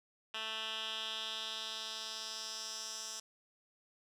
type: tone with band-pass filter sweep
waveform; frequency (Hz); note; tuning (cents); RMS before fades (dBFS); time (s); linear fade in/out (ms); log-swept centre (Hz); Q
10% pulse; 220.3; A3; +2; -42; 0.34-3.2; 5; 2700 to 6300; 2.8
effects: none